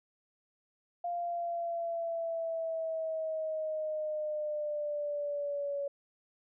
sine linear sweep, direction down, 698.5 to 563 Hz, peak -32 dBFS, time 1.04-5.88 s, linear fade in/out 5 ms, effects none

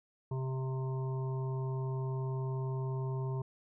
harmonic tone, 131.4 Hz, C3, 8 cents sharp, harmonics 1 / 3 / 5 / 7 / 8, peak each -33 / -42 / -51 / -48 / -52 dBFS, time 0.31-3.42 s, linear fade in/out 5 ms, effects none

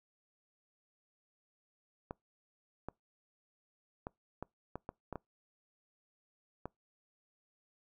clicks, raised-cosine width 1 ms, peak -26 dBFS, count 9, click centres 2.109 / 2.886 / 4.069 / 4.426 / 4.756 / 4.891 / 5.127 / 5.157 / 6.656 s, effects noise-tail reverb RT60 0.2 s tail -26 dB re dry

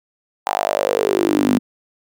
sawtooth tone with high-pass filter sweep, 50 Hz, G1, 35 cents sharp, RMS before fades -18 dBFS, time 0.46-1.59 s, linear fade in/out 10 ms, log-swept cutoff 830 to 230 Hz, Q 6.2, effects none

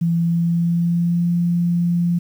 sine tone with pitch glide, 168.3 to 172.83 Hz, E3 to F3, +36 to -18 cents, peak -15 dBFS, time 0.01-2.19 s, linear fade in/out 10 ms, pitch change +46 cents, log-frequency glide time 0.17-1.31 s, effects 8-bit

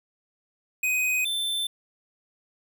square tone pair in turn, 2505 / 3543 Hz, D#7 / A7, +11 / +11 cents, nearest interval tritone, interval 600 cents, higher second, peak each -23 / -26 dBFS, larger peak first, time 0.83-1.25 / 1.25-1.67 s, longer neither, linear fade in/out 5 ms, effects none

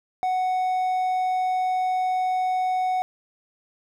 triangle tone, 741 Hz, F#5, 2 cents sharp, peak -19 dBFS, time 0.23-3.02 s, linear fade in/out 0 ms, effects none

